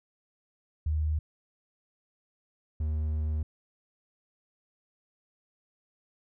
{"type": "tone pair in turn", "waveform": ["sine", "triangle"], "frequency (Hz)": [77, 77], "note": ["D#2", "D#2"], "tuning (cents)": [-17, -17], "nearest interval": "unison", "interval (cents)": 0, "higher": "neither", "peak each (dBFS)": -25, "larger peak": "neither", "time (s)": [[0.86, 1.19], [2.8, 3.43]], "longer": "second", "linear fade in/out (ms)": 5, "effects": []}